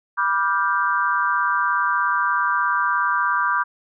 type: chord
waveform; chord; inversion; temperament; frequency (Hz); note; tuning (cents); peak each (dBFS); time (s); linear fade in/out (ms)
sine; G dominant seventh; first; just; 980 / 1176 / 1411.2 / 1568; B5 / D6 / F6 / G6; -14 / +2 / +18 / 0; -24 / -21 / -26 / -23; 0.17-3.64; 20
effects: none